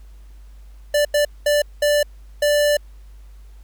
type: tone bursts at uneven times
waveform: square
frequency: 587.3 Hz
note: D5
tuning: in tune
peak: -15 dBFS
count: 5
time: 0.94-1.05 / 1.14-1.25 / 1.46-1.62 / 1.82-2.03 / 2.42-2.77 s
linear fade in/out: 5 ms
effects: added 50 Hz sine -39 dBFS peak until 3.63 s + pink hiss -59 dBFS RMS until 3.63 s